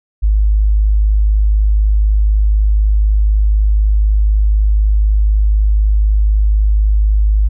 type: tone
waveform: sine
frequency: 52 Hz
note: G#1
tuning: 3 cents sharp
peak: -8 dBFS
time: 0.22-7.49 s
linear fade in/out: 20 ms
effects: none